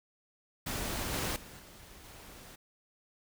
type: noise with level steps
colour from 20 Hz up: pink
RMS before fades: -36 / -34 / -50 / -53 / -51 dBFS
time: 0.66-2.56 s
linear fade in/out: 10 ms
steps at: 1.13 / 1.36 / 1.59 / 2.04 s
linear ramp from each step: 2 ms
effects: none

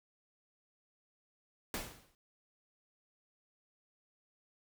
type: noise with exponential decay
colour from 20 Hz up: pink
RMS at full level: -36 dBFS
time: 1.74-2.15 s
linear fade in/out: 1 ms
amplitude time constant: 88 ms
effects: none

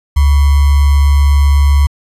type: tone with sample-and-hold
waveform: sine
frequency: 71 Hz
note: C#2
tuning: 42 cents sharp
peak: -5 dBFS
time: 0.16-1.87 s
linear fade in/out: 10 ms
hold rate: 1050 Hz
effects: resampled to 32000 Hz

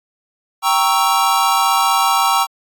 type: chord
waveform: square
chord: G diminished seventh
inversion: none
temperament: equal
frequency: 784 / 932.3 / 1108.7 / 1318.5 Hz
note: G5 / Bb5 / Db6 / Fb6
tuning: 0 / 0 / 0 / 0 cents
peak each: -19 dBFS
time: 0.62-2.47 s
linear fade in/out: 50 ms
effects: AAC 64 kbps

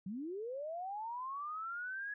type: linear sweep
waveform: sine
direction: up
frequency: 175.1 to 1688 Hz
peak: -39 dBFS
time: 0.06-2.14 s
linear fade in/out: 5 ms
effects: none

